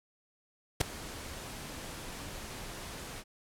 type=noise with ADSR envelope; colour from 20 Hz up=pink; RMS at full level=-23 dBFS; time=0.8-3.24 s; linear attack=13 ms; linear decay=4 ms; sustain=-20 dB; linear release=49 ms; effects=low-pass 12000 Hz 12 dB/octave